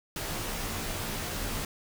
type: noise with comb filter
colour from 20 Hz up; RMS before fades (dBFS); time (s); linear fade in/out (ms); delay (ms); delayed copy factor
pink; -34; 0.16-1.65; 2; 16; -0.85
effects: none